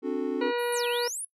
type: chord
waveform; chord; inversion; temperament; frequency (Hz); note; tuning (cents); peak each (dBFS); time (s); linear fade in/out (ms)
triangle; D dominant seventh; third; just; 264.3 / 293.7 / 367.1 / 440.5; C4 / D4 / F#4 / A4; +18 / 0 / -14 / +2; -30; 0.02-0.53; 50
type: harmonic tone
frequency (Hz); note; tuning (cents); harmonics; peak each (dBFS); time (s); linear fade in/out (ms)
481.5; B4; -44; 1 / 2 / 3 / 4 / 5 / 6 / 8 / 9; -27 / -33 / -37 / -39 / -41 / -43 / -45 / -46; 0.41-1.08; 5
type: band-pass noise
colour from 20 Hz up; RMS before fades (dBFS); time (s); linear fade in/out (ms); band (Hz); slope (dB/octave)
white; -46; 0.58-1.22; 20; 10000 to 12000; 96
type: exponential two-way sweep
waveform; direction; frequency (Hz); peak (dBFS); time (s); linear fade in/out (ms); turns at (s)
sine; down then up; 10940 to 2472 to 10940; -32; 0.72-1.25; 5; 0.88
effects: noise-tail reverb RT60 0.1 s tail -21 dB re dry